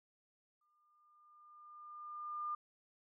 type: tone with exponential growth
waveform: sine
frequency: 1204 Hz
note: D6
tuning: 43 cents sharp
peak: -36 dBFS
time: 0.61-2.55 s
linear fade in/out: 5 ms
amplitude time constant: 420 ms
effects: none